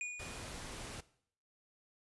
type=tone with exponential decay; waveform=square; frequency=2453 Hz; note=D#7; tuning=25 cents flat; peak=-36 dBFS; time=0.01-0.7 s; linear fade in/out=1 ms; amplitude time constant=150 ms
type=noise; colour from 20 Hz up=pink; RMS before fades=-46 dBFS; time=0.19-1.01 s; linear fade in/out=10 ms
effects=noise-tail reverb RT60 0.6 s tail -18 dB re dry + resampled to 24000 Hz